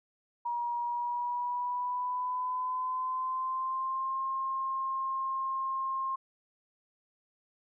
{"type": "tone with pitch glide", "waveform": "sine", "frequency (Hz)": [954, 1064.7], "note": ["A#5", "C6"], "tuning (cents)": [40, 30], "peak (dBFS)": -30, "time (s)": [0.45, 6.16], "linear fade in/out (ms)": 10, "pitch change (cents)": 190, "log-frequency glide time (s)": [0.8, 4.22], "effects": []}